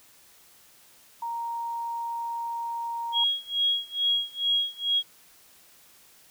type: tone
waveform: sine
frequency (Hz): 932.3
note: A#5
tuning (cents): 0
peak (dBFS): -29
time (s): 1.22-3.24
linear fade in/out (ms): 5
type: tone with tremolo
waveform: sine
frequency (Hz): 3299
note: G#7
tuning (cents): -12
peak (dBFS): -20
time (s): 3.12-5.03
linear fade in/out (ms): 50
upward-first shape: sine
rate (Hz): 2.3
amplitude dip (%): 95
effects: white hiss -56 dBFS RMS until 6.3 s